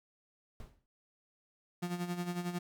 brown noise with exponential decay, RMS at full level -44 dBFS, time 0.6-0.86 s, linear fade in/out 0 ms, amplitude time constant 56 ms
35% pulse tone with tremolo, 176.1 Hz, F3, 15 cents sharp, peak -31 dBFS, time 1.82-2.59 s, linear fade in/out 10 ms, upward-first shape sine, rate 11 Hz, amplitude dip 65%
effects none

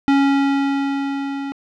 square tone with level ramp, 277.2 Hz, C#4, in tune, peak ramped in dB -12 to -25 dBFS, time 0.08-1.52 s, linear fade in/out 0 ms, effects low-pass 3000 Hz 12 dB/octave

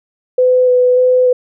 sine tone with vibrato, 502 Hz, B4, 28 cents sharp, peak -7 dBFS, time 0.38-1.33 s, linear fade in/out 5 ms, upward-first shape square, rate 1.7 Hz, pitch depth 11 cents each way, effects none

